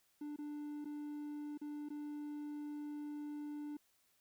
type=tone with dropouts; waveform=triangle; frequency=295.3 Hz; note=D4; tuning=10 cents sharp; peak=-40 dBFS; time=0.21-3.77 s; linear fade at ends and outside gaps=5 ms; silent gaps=0.362-0.386 / 0.846-0.854 / 1.576-1.614 / 1.888-1.902 s; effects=white hiss -75 dBFS RMS until 4.2 s